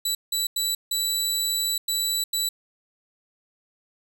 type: tone bursts at uneven times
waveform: 20% pulse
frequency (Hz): 3951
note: B7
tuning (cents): 0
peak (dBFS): -17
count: 6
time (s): 0.05-0.15 / 0.32-0.47 / 0.56-0.75 / 0.91-1.78 / 1.88-2.24 / 2.33-2.49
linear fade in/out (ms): 5
effects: none